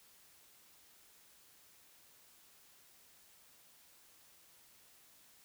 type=silence; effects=white hiss -64 dBFS RMS until 5.44 s